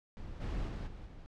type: noise with level steps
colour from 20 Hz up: brown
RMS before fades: -45 / -36 / -39 / -47 / -50 dBFS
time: 0.17-1.26 s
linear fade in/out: 0 ms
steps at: 0.4 / 0.67 / 0.86 / 1.05 s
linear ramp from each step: 20 ms
effects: low-pass 5000 Hz 12 dB/octave